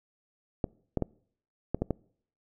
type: clicks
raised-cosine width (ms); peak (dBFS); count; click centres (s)
2; -14; 6; 0.642 / 0.973 / 1.023 / 1.746 / 1.82 / 1.907
effects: noise-tail reverb RT60 0.6 s tail -25 dB re dry